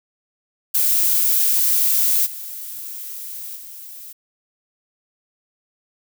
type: noise with level steps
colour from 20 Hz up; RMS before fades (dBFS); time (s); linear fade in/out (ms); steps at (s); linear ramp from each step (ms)
violet; -17 / -32 / -37; 0.74-4.13; 10; 2.25 / 3.55; 20
effects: none